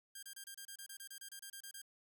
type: tone bursts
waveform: 5% pulse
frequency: 1600 Hz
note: G6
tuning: 35 cents sharp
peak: -37 dBFS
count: 16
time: 0.15-1.818 s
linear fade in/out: 5 ms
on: 78 ms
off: 28 ms
effects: 12-bit